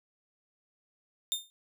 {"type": "tone with exponential decay", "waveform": "sawtooth", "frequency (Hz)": 3627, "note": "A#7", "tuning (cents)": -48, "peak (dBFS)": -22, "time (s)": [1.32, 1.5], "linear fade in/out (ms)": 0, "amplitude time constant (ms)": 38, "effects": []}